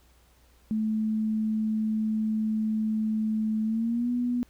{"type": "tone with pitch glide", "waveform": "sine", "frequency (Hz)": [217.5, 244.1], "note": ["A3", "B3"], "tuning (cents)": [-20, -20], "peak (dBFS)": -24, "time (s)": [0.71, 4.43], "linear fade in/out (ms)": 0, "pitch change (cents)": 200, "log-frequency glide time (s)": [3.64, 4.1], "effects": ["added 60 Hz sine -59 dBFS peak until 4.49 s", "pink hiss -63 dBFS RMS until 4.49 s"]}